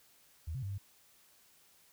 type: tone with pitch steps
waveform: sine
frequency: 79.7 / 132 / 98.6 / 99.2 Hz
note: D#2 / C3 / G2 / G2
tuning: +42 / +16 / +11 / +21 cents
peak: -36 dBFS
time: 0.47-0.782 s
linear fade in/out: 10 ms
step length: 78 ms
effects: white hiss -65 dBFS RMS until 1.92 s